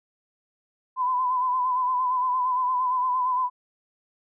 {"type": "tone with vibrato", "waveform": "sine", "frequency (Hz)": 1009, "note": "B5", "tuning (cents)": 37, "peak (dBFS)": -21, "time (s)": [0.96, 3.5], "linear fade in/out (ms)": 50, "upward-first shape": "sine", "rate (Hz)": 8.7, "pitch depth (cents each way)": 43, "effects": []}